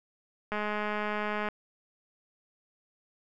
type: click train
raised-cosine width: 0.5 ms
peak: -18 dBFS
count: 204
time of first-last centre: 0.52-1.487 s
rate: 210 Hz
effects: none